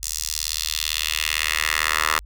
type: tone with high-pass filter sweep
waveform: 10% pulse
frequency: 77.78 Hz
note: D#2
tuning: in tune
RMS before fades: -24 dBFS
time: 0.03-2.19 s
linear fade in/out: 0 ms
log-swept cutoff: 6400 to 1300 Hz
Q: 1.7
effects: added 50 Hz sine -39 dBFS peak until 2.25 s